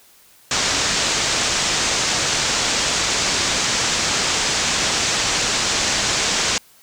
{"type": "low-pass noise", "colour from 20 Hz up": "white", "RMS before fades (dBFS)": -20, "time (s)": [0.51, 6.58], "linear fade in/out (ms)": 2, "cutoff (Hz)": 7500, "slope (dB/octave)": 48, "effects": ["white hiss -51 dBFS RMS until 6.82 s"]}